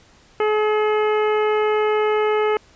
harmonic tone, 426.2 Hz, G#4, 45 cents sharp, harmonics 1 / 2 / 3 / 4 / 5 / 6 / 7, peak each -17 / -25 / -26 / -34 / -30 / -37 / -37 dBFS, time 0.4-2.57 s, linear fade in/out 2 ms, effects pink hiss -52 dBFS RMS until 2.75 s + resampled to 16000 Hz

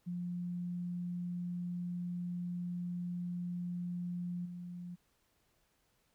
sine tone with level steps, 176.3 Hz, F3, 17 cents sharp, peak -36 / -42 dBFS, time 0.06-4.96 s, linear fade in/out 20 ms, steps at 4.45 s, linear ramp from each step 10 ms, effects pink hiss -75 dBFS RMS until 6.14 s

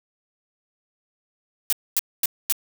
blue noise bursts, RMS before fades -20 dBFS, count 4, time 1.7-2.524 s, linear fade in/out 0 ms, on 26 ms, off 240 ms, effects none

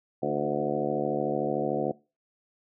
harmonic tone with a mistuned harmonic, 73.42 Hz, D2, in tune, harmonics 2 / 3 / 4 / 5 / 6 / 7 / 8 / 9 / 10, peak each -37 / -35 / -34 / -33 / -34 / -32 / -37 / -34 / -34 dBFS, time 0.22-1.92 s, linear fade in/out 10 ms, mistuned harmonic 5, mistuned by -29 cents, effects noise-tail reverb RT60 0.3 s tail -22 dB re dry

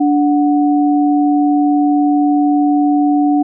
sine tone pair together, 292.2 / 735.9 Hz, D4 / F#5, -9 / -10 cents, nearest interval octave + major third, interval 1599 cents, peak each -10 / -17 dBFS, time 0-3.43 s, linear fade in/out 10 ms, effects none

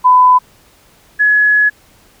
sine tone pair in turn, 1003 / 1692.2 Hz, B5 / G#6, +26 / +32 cents, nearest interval major sixth, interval 906 cents, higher second, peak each -4 / -7 dBFS, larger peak first, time 0.04-0.39 / 1.19-1.7 s, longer second, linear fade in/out 20 ms, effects pink hiss -48 dBFS RMS until 2.2 s

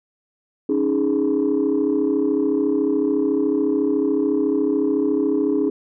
sine chord, C# suspended second, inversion none, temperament equal, 277.2 / 311.1 / 415.3 Hz, C#4 / D#4 / G#4, 0 / 0 / 0 cents, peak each -20 dBFS, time 0.69-5.7 s, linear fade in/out 5 ms, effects tanh soft clip ceiling -11 dBFS

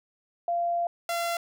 sine / sawtooth tone pair in turn, 690 / 683.7 Hz, F5 / F5, -21 / -37 cents, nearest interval unison, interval 16 cents, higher first, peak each -24 / -23 dBFS, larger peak second, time 0.48-0.87 / 1.09-1.37 s, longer first, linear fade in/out 2 ms, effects none

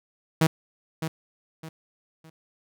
sawtooth tone with echo, 160.2 Hz, E3, 49 cents flat, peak -13 dBFS, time 0.41-0.47 s, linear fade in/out 5 ms, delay 610 ms, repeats 3, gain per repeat -10 dB, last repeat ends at 2.3 s, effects none

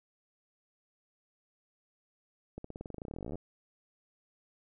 accelerating click train, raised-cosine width 2 ms, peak -28 dBFS, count 27, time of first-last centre 2.58-3.356 s, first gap 64 ms, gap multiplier 0.93, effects none

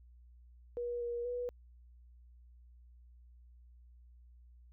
sine tone with pitch steps, 481.2 / 476 / 489.2 Hz, B4 / A#4 / B4, -45 / +36 / -16 cents, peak -35 dBFS, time 0.77-1.49 s, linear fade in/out 0 ms, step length 240 ms, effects added 60 Hz sine -56 dBFS peak until 4.72 s

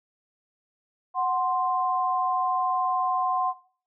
sine tone pair together, 740 / 1046.5 Hz, F#5 / C6, 0 / 0 cents, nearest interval tritone, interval 600 cents, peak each -25 dBFS, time 1.14-3.54 s, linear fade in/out 50 ms, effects noise-tail reverb RT60 0.5 s tail -18 dB re dry

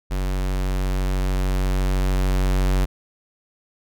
square tone with level ramp, 46.86 Hz, F#1, 23 cents sharp, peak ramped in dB -22 to -17 dBFS, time 0.1-2.86 s, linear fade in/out 20 ms, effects none

